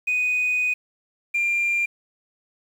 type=tone pair in turn; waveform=sine; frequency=2489 / 2388 Hz; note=D#7 / D7; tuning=0 / +28 cents; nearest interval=minor second; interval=72 cents; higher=first; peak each=-18 dBFS; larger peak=neither; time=0.07-0.74 / 1.34-1.86 s; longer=first; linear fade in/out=10 ms; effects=tanh soft clip ceiling -16 dBFS + 8-bit